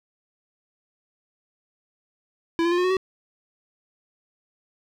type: tone with pitch steps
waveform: square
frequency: 333.6 / 342.2 / 351 / 360 / 369.3 / 378.8 Hz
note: E4 / F4 / F4 / F#4 / F#4 / F#4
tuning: +21 / -35 / +9 / -47 / -3 / +41 cents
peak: -20 dBFS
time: 2.59-2.968 s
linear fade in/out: 0 ms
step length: 63 ms
effects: low-pass 4000 Hz 12 dB/octave + 8-bit